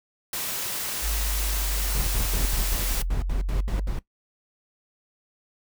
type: noise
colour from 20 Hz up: white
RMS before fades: -30 dBFS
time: 0.33-3.02 s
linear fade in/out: 2 ms
type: linear two-way sweep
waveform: sine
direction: down then up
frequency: 52.1 to 41.62 to 49.53 Hz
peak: -24 dBFS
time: 1.01-3.94 s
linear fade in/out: 50 ms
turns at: 2.94 s
type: noise bursts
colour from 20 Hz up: brown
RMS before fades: -29 dBFS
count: 11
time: 1.95-3.99 s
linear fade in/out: 2 ms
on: 120 ms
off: 72 ms
effects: noise-tail reverb RT60 0.1 s tail -18 dB re dry